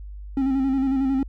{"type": "tone with vibrato", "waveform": "triangle", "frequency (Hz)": 267.9, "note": "C4", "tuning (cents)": 41, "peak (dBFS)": -17, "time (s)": [0.37, 1.23], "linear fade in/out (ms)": 2, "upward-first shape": "square", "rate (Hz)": 11, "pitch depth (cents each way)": 36, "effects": ["added 50 Hz sine -34 dBFS peak until 1.28 s"]}